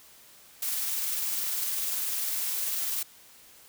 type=noise with tremolo; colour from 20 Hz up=blue; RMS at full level=-29 dBFS; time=0.62-3.03 s; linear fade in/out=5 ms; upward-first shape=triangle; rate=20 Hz; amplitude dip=30%; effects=white hiss -54 dBFS RMS until 3.68 s